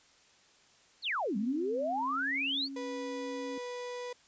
sine exponential two-way sweep, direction down then up, 4699 to 192.7 to 4699 Hz, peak -30 dBFS, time 1.02-2.69 s, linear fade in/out 50 ms, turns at 1.37 s
sine tone with pitch glide, 261.6 to 274 Hz, C4 to C#4, 0 to -20 cents, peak -39 dBFS, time 1.35-3.58 s, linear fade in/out 2 ms, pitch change +80 cents, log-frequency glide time 1.88-2.28 s
35% pulse tone, 491.2 Hz, B4, 9 cents flat, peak -36 dBFS, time 2.76-4.13 s, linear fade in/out 5 ms
effects white hiss -63 dBFS RMS until 4.27 s + resampled to 16000 Hz

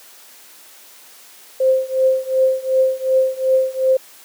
sine tone with tremolo, 523.3 Hz, C5, in tune, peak -9 dBFS, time 1.6-3.97 s, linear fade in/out 5 ms, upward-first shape triangle, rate 2.7 Hz, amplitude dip 95%, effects white hiss -44 dBFS RMS until 4.24 s + high-pass 300 Hz 12 dB/octave

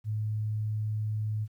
sine tone, 107.4 Hz, A2, 41 cents flat, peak -28 dBFS, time 0.04-1.48 s, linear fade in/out 50 ms, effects 11-bit

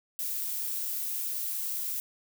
violet noise, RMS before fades -33 dBFS, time 0.19-2 s, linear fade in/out 0 ms, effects none

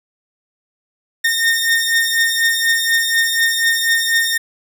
sawtooth beating tone pair, 1831 / 1835.1 Hz, A#6 / A#6, -32 / -28 cents, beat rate 4.1 Hz, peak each -12 / -15 dBFS, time 1.24-4.38 s, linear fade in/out 10 ms, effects none

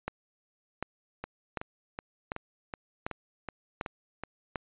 two click trains, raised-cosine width 0.5 ms, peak -17 / -21 dBFS, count 7 / 9, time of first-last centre 0.08-4.558 / 1.24-4.236 s, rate 1.34 / 2.67 Hz, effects resampled to 8000 Hz

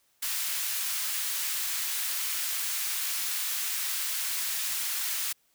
white high-pass noise, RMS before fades -31 dBFS, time 0.22-5.33 s, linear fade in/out 10 ms, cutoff 1400 Hz, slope 12 dB/octave, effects white hiss -69 dBFS RMS until 5.54 s

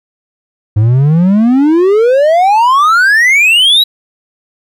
triangle exponential sweep, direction up, 102.3 to 3951 Hz, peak -3 dBFS, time 0.76-3.84 s, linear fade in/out 10 ms, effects none

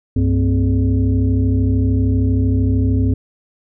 sine tone with frequency modulation, 98 Hz, G2, in tune, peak -12 dBFS, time 0.16-3.14 s, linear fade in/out 5 ms, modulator 163 Hz, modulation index 1.1, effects none

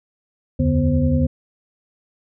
sine tone cluster, 74.6 / 85.4 / 146 / 247.1 / 527 Hz, D2 / F2 / D3 / B3 / C5, +28 / -38 / -10 / +1 / +12 cents, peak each -23 / -21 / -20 / -19 / -26 dBFS, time 0.59-1.27 s, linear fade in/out 10 ms, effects none

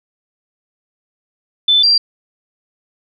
sine tone pair in turn, 3520 / 4731 Hz, A7 / D8, 0 / +12 cents, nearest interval perfect fourth, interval 512 cents, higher second, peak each -8 dBFS, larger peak neither, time 1.68-1.83 / 1.83-1.98 s, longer neither, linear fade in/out 5 ms, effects none

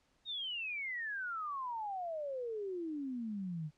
sine exponential sweep, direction down, 3773 to 146.83 Hz, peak -37 dBFS, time 0.25-3.71 s, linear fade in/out 50 ms, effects pink hiss -74 dBFS RMS until 3.77 s + low-pass 7000 Hz 12 dB/octave

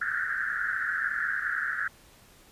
pink band-pass noise, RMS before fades -30 dBFS, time 0.01-1.88 s, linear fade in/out 5 ms, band 1400 to 1800 Hz, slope 96 dB/octave, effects pink hiss -56 dBFS RMS until 2.51 s + resampled to 32000 Hz

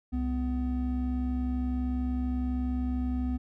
triangle tone pair together, 66.4 / 250.7 Hz, C2 / B3, +26 / +26 cents, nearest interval octave + major seventh, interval 2300 cents, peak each -28 dBFS, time 0.12-3.38 s, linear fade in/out 20 ms, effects none

